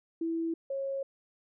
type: tone pair in turn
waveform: sine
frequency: 329.6 / 545.7 Hz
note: E4 / C#5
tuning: 0 / -27 cents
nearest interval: major sixth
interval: 873 cents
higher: second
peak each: -29 / -31 dBFS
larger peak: first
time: 0.21-0.54 / 0.7-1.03 s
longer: neither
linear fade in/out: 5 ms
effects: none